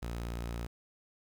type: tone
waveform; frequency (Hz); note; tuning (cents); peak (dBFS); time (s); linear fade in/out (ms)
sawtooth; 58.27; A#1; 0; -32; 0.02-0.67; 10
effects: 10-bit